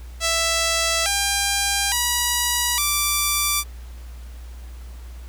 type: tone with pitch steps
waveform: 5% pulse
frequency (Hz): 661 / 799.8 / 967.8 / 1171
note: E5 / G5 / B5 / D6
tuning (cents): +5 / +35 / -35 / -5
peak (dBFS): -7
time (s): 0.2-3.64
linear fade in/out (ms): 50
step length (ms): 860
effects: added 60 Hz sine -34 dBFS peak until 5.28 s + pink hiss -50 dBFS RMS until 5.28 s